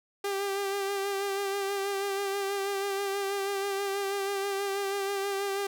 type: tone with vibrato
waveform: sawtooth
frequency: 396.2 Hz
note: G4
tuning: 18 cents sharp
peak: -25 dBFS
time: 0.24-5.67 s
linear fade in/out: 5 ms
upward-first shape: sine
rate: 6.2 Hz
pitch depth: 31 cents each way
effects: none